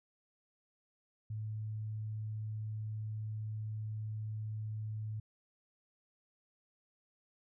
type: tone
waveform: sine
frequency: 108.1 Hz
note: A2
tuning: 30 cents flat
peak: -37 dBFS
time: 1.3-5.2 s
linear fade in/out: 5 ms
effects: none